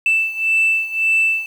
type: beating tone pair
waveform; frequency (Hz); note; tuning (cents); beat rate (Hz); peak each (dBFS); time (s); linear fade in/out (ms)
sine; 2649 / 2650.8; E7 / E7; +8 / +9; 1.8; -15 / -18; 0.06-1.46; 2
effects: tanh soft clip ceiling -9 dBFS + 7-bit